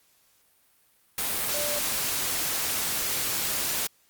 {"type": "tone in noise", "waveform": "sine", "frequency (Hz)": 587.3, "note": "D5", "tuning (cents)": 0, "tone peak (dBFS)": -32, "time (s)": [1.54, 1.79], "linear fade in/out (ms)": 2, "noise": "white", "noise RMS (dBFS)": -28, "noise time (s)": [1.18, 3.87], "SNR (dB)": -7, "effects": ["white hiss -64 dBFS RMS until 4.09 s", "Opus 48 kbps"]}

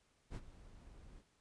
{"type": "noise with ADSR envelope", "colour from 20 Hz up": "brown", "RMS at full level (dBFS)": -41, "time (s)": [0.3, 1.24], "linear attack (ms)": 52, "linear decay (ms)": 51, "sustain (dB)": -16, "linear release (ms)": 51, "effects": ["pink hiss -75 dBFS RMS until 1.4 s", "resampled to 22050 Hz"]}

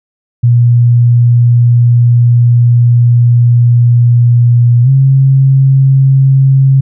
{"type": "tone with pitch glide", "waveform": "sine", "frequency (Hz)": [120, 134.7], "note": ["B2", "C#3"], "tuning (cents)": [-49, -49], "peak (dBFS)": -3, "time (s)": [0.43, 6.81], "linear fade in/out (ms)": 10, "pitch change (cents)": 200, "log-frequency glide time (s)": [4.83, 4.89], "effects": []}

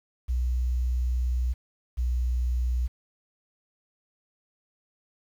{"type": "tone pair in turn", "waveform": "sine", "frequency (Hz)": [61.74, 61.31], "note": ["B1", "B1"], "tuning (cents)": [0, -12], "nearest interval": "unison", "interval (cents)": 12, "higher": "first", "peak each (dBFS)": -23, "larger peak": "neither", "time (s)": [[0.28, 1.54], [1.97, 2.88]], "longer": "first", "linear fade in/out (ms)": 20, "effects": ["9-bit"]}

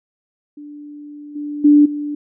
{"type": "tone with level steps", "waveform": "sine", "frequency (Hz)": 293.7, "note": "D4", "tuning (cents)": 0, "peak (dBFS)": [-32, -23, -6, -21], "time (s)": [0.57, 2.15], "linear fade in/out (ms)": 5, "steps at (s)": [1.35, 1.64, 1.85], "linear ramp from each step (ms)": 10, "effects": []}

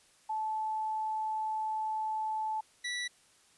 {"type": "tone pair in turn", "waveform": ["sine", "25% pulse"], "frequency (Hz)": [870, 1956.6], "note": ["A5", "B6"], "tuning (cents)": [-20, -17], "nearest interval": "octave + major second", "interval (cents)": 1403, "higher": "second", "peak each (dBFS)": [-31, -30], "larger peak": "second", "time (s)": [[0.29, 2.61], [2.84, 3.08]], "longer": "first", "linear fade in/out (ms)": 10, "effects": ["white hiss -64 dBFS RMS until 3.57 s", "resampled to 24000 Hz"]}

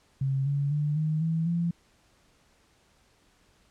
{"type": "tone with pitch steps", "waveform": "sine", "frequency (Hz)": [135.2, 141.59, 148.29, 155.3, 162.65, 170.34], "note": ["C#3", "C#3", "D3", "D#3", "E3", "F3"], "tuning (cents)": [-43, 37, 17, -3, -23, -43], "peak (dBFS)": -24, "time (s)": [0.21, 1.71], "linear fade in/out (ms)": 5, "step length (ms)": 250, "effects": ["pink hiss -64 dBFS RMS until 3.7 s", "low-pass 9000 Hz 12 dB/octave"]}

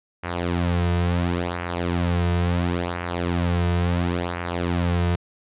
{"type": "tone with flanger", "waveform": "sawtooth", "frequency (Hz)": 87.3, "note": "F2", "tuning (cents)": 0, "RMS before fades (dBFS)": -23, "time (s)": [0.23, 5.16], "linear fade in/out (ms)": 10, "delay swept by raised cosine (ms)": [0.26, 3.66], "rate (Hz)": 0.72, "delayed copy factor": -0.7, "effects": ["resampled to 8000 Hz"]}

